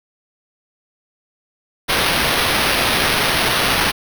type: noise with sample-and-hold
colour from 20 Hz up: white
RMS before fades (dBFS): -17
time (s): 1.88-3.92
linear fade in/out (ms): 20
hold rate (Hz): 7350
effects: none

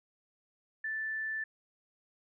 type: tone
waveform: sine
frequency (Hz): 1760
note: A6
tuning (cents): 0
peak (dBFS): -33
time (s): 0.84-1.44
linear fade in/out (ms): 5
effects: none

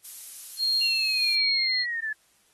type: noise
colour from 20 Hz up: violet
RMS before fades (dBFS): -37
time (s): 0.04-1.36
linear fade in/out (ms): 10
type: tone with tremolo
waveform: sine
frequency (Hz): 4240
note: C8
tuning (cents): +22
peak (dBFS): -21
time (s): 0.57-1.86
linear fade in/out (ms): 50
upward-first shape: sine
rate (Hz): 1.5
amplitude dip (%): 30
type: linear sweep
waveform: sine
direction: down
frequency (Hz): 2794 to 1707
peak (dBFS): -27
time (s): 0.81-2.13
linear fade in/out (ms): 5
effects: white hiss -64 dBFS RMS until 2.53 s + AAC 32 kbps

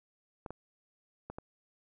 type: clicks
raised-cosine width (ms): 1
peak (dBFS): -27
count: 4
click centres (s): 0.462 / 0.506 / 1.3 / 1.385
effects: none

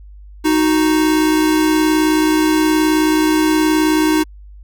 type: tone pair together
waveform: square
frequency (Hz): 311.1 / 370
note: D#4 / F#4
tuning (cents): 0 / 0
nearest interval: minor third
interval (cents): 300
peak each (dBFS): -13 / -20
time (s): 0.44-4.24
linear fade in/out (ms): 20
effects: added 50 Hz sine -35 dBFS peak until 4.63 s

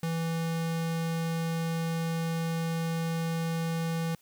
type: tone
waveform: square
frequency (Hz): 164.81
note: E3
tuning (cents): 0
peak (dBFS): -29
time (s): 0.03-4.15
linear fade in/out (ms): 2
effects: white hiss -64 dBFS RMS until 4.21 s

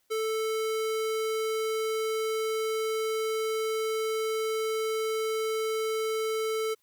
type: tone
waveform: square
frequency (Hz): 440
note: A4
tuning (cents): 0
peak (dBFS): -28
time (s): 0.1-6.75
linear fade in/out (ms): 20
effects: white hiss -72 dBFS RMS until 6.82 s

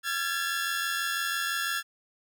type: tone cluster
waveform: sawtooth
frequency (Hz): 1365 / 1646 / 1732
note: F6 / G#6 / A6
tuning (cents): -40 / -16 / -28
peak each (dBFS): -29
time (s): 0.03-1.83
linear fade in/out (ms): 50
effects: none

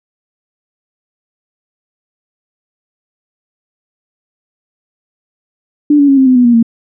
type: tone with pitch steps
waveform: sine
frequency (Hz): 294.4 / 284.2 / 274.4 / 264.9 / 255.7 / 246.8 / 238.3 / 230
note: D4 / C#4 / C#4 / C4 / C4 / B3 / A#3 / A#3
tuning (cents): +4 / +43 / -17 / +22 / -40 / -1 / +38 / -23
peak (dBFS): -4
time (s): 5.9-6.628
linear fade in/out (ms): 5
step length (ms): 91
effects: none

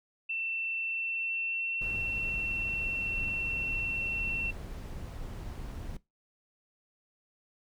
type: tone with pitch glide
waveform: sine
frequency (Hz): 2684 to 2709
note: E7 to E7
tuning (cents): +31 to +47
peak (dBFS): -31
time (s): 0.29-4.51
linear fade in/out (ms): 10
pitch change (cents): +16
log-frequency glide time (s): 0.83-1.79
type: noise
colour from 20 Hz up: brown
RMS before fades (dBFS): -40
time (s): 1.81-5.97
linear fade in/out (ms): 5
effects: noise-tail reverb RT60 0.2 s tail -20 dB re dry

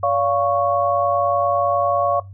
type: tone cluster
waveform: sine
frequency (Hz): 569 / 699 / 1108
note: C#5 / F5 / C#6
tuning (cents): +45 / +1 / -1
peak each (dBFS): -20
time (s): 0.03-2.2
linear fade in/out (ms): 5
effects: noise-tail reverb RT60 0.2 s tail -20 dB re dry + added 97 Hz sine -35 dBFS peak until 2.33 s

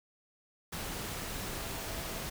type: tone in noise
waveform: sine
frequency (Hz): 663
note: E5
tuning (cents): +10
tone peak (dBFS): -49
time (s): 1.59-2.24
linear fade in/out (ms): 10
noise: pink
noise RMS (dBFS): -39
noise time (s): 0.72-2.3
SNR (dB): -13
effects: none

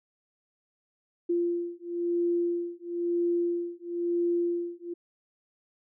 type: beating tone pair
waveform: sine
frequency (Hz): 345.2 / 346.2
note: F4 / F4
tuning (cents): -20 / -15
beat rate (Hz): 1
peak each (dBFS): -29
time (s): 1.29-4.94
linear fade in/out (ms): 10
effects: none

